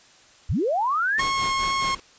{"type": "linear sweep", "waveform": "sine", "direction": "up", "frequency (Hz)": [41.04, 1864.7], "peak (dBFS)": -20, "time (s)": [0.49, 1.21], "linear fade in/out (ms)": 10}
{"type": "noise with tremolo", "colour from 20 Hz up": "pink", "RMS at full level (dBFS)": -33, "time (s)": [1.18, 2], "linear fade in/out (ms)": 2, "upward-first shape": "sine", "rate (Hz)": 4.7, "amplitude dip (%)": 70}
{"type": "tone with vibrato", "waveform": "sawtooth", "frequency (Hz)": 1084, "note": "C#6", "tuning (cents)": -39, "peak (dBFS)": -18, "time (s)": [1.19, 1.95], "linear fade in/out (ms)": 5, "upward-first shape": "sine", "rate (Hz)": 2.4, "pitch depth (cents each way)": 9}
{"effects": ["white hiss -53 dBFS RMS until 2.18 s", "resampled to 16000 Hz"]}